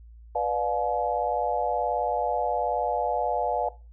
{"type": "chord", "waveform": "sine", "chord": "B diminished seventh", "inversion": "none", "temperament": "just", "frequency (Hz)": [493.9, 592.7, 711.2, 853.4], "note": ["B4", "D5", "F5", "Ab5"], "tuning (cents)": [0, 16, 31, 47], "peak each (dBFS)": [-30, -30, -28, -29], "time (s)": [0.35, 3.69], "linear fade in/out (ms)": 5, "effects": ["noise-tail reverb RT60 0.3 s tail -18 dB re dry", "added 57 Hz sine -45 dBFS peak until 3.92 s"]}